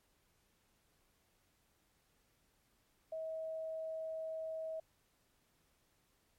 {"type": "tone", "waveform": "sine", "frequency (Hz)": 641, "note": "E5", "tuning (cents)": -49, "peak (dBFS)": -39, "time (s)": [3.12, 4.8], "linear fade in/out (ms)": 5, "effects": ["pink hiss -75 dBFS RMS until 6.38 s", "MP3 64 kbps"]}